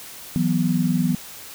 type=chord; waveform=sine; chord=E suspended second; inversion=none; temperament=equal with one note detuned; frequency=164.81 / 185 / 245.2 Hz; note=E3 / F#3 / B3; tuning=0 / 0 / -12 cents; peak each=-22 dBFS; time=0.36-1.15 s; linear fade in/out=0 ms; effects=white hiss -39 dBFS RMS until 1.54 s